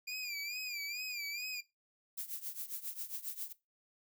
25% pulse tone with vibrato, 2403 Hz, D7, 39 cents sharp, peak -35 dBFS, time 0.07-1.61 s, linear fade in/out 10 ms, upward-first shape sine, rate 2.3 Hz, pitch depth 92 cents each way
violet noise with tremolo, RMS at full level -39 dBFS, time 2.17-3.53 s, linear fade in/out 10 ms, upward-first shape triangle, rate 7.4 Hz, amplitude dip 90%
effects noise-tail reverb RT60 0.2 s tail -17 dB re dry

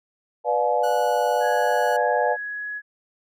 sine chord, B diminished seventh, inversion none, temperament just, 493.9 / 592.7 / 711.2 / 853.4 Hz, B4 / D5 / F5 / Ab5, 0 / +16 / +31 / +47 cents, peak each -24 dBFS, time 0.44-2.37 s, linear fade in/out 50 ms
sawtooth tone, 1470 Hz, F#6, 12 cents flat, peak -30 dBFS, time 0.83-1.97 s, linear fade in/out 10 ms
sine tone with pitch glide, 1661.2 to 1681.5 Hz, G#6 to G#6, 0 to +21 cents, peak -28 dBFS, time 1.4-2.82 s, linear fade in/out 50 ms, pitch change +21 cents, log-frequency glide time 2.17-2.71 s
effects none

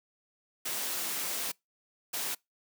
white noise bursts at uneven times, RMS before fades -34 dBFS, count 2, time 0.65-1.52 / 2.13-2.35 s, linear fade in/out 10 ms, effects noise-tail reverb RT60 0.2 s tail -26 dB re dry + high-pass 200 Hz 12 dB/octave

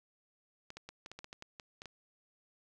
clicks, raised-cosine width 0.2 ms, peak -29 dBFS, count 12, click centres 0.704 / 0.77 / 0.89 / 1.061 / 1.116 / 1.19 / 1.244 / 1.329 / 1.424 / 1.598 / 1.819 / 1.857 s, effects none

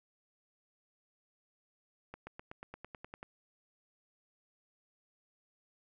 accelerating click train, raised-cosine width 0.5 ms, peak -30 dBFS, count 11, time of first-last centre 2.14-3.229 s, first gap 130 ms, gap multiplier 0.96, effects none

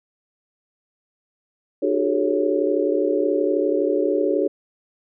sine tone cluster, 301.8 / 365.3 / 397.9 / 436.8 / 554 Hz, D4 / F#4 / G4 / A4 / C#5, +47 / -22 / +26 / -13 / -1 cents, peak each -24 dBFS, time 1.82-4.48 s, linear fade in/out 10 ms, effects none

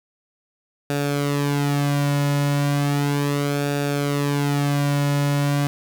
sawtooth tone with flanger, 143.2 Hz, D3, 43 cents flat, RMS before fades -21 dBFS, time 0.9-5.67 s, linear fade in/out 0 ms, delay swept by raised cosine 0.96 to 2.56 ms, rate 0.35 Hz, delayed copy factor -0.65, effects none

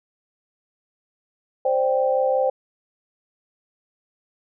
sine chord, C suspended second, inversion none, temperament just, 523.3 / 588.7 / 784.9 Hz, C5 / D5 / G5, 0 / +4 / +2 cents, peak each -19 / -25 / -24 dBFS, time 1.65-2.5 s, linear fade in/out 5 ms, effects none

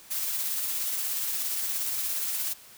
blue noise with tremolo, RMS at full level -29 dBFS, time 0.1-2.54 s, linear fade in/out 20 ms, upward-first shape sine, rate 17 Hz, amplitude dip 25%, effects white hiss -51 dBFS RMS until 2.77 s

